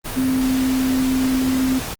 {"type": "tone in noise", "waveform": "sine", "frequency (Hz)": 260.3, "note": "C4", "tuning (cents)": -9, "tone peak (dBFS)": -16, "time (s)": [0.16, 1.8], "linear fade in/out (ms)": 20, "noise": "pink", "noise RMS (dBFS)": -28, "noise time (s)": [0.04, 1.95], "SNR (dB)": 9, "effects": ["Opus 32 kbps"]}